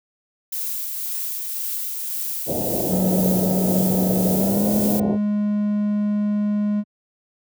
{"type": "noise with tremolo", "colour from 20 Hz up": "violet", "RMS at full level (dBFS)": -26, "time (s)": [0.52, 5], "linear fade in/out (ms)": 5, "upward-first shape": "sine", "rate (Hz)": 1.9, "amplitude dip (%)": 25}
{"type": "low-pass noise", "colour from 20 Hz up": "white", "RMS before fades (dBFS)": -24, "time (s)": [2.46, 5.18], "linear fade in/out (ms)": 50, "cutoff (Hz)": 690, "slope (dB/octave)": 48}
{"type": "tone with pitch glide", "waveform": "triangle", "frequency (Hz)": [186.1, 207.7], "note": ["F#3", "G#3"], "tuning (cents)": [10, 0], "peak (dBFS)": -16, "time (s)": [2.88, 6.84], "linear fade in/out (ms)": 50, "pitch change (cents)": 190, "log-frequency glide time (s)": [4.31, 4.66]}
{"effects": ["high-pass 100 Hz 12 dB/octave"]}